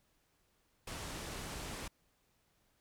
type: low-pass noise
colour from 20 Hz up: pink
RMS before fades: -44 dBFS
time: 0.87-1.88 s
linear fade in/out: 5 ms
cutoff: 11000 Hz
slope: 24 dB/octave
effects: pink hiss -75 dBFS RMS until 2.8 s